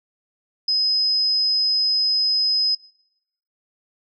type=tone; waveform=sine; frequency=5060 Hz; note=D#8; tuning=28 cents sharp; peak=-17 dBFS; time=0.68-2.75 s; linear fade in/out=5 ms; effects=noise-tail reverb RT60 0.8 s tail -23 dB re dry